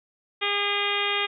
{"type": "harmonic tone", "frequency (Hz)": 406.6, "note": "G#4", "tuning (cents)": -37, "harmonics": [1, 2, 3, 4, 5, 6, 7, 8, 9], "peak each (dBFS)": [-32, -34, -31, -35, -30, -30, -33, -30, -34], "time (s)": [0.41, 1.27], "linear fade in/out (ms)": 20, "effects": []}